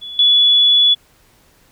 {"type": "tone with level steps", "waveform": "sine", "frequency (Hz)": 3418, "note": "G#7", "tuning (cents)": 49, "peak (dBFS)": [-27, -8], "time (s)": [0.01, 0.95], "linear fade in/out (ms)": 20, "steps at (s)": 0.19, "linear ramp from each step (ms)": 2, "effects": ["pink hiss -53 dBFS RMS until 1.71 s"]}